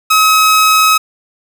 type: tone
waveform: sawtooth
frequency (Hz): 1277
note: D#6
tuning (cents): +45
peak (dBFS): -3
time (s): 0.1-0.98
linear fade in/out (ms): 10
effects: none